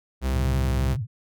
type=tone; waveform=45% pulse; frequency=65.6 Hz; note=C2; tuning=5 cents sharp; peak=-22 dBFS; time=0.21-0.97 s; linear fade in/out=50 ms
type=tone with vibrato; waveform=sine; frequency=120.9 Hz; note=B2; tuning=36 cents flat; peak=-25 dBFS; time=0.3-1.07 s; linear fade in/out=50 ms; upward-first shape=sine; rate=12 Hz; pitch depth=290 cents each way
effects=none